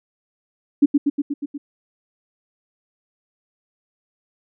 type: tone with echo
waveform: sine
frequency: 286.4 Hz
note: D4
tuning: 43 cents flat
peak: -8 dBFS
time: 0.82-0.86 s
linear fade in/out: 10 ms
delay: 120 ms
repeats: 6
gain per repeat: -3 dB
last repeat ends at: 1.58 s
effects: none